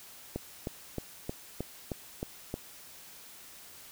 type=click train; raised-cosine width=2 ms; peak=-20 dBFS; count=8; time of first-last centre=0.36-2.541 s; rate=3.21 Hz; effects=white hiss -51 dBFS RMS until 3.91 s